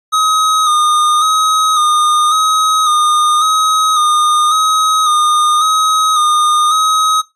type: tone with vibrato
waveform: square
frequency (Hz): 1244.5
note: D#6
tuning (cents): 0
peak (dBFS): -10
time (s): 0.12-7.22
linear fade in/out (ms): 20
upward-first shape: square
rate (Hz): 0.91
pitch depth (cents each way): 32
effects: noise-tail reverb RT60 0.2 s tail -18 dB re dry + resampled to 24000 Hz